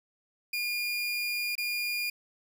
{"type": "tone with dropouts", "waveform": "30% pulse", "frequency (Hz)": 2422, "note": "D#7", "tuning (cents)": -47, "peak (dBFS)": -27, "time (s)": [0.53, 2.1], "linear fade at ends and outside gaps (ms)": 5, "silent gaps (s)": [1.554, 1.579], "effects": []}